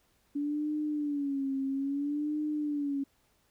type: tone with vibrato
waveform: sine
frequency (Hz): 285.5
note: D4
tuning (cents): -49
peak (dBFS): -29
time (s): 0.35-3.04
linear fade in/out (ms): 10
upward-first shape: sine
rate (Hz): 0.6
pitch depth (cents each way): 100
effects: pink hiss -70 dBFS RMS until 3.5 s